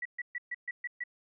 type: tone bursts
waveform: sine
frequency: 1946 Hz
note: B6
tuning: 26 cents flat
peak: -33 dBFS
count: 7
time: 0.02-1.038 s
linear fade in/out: 5 ms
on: 34 ms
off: 130 ms
effects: none